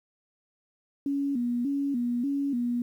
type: tone with vibrato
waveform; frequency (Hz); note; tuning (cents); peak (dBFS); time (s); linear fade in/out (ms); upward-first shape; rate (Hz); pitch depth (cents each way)
sine; 260; C4; -11; -25; 1.06-2.82; 2; square; 1.7; 130
effects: 10-bit